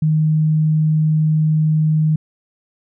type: tone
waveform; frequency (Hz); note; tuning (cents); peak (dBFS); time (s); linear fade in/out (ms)
sine; 155.5; D#3; -1; -12; 0.02-2.16; 5
effects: none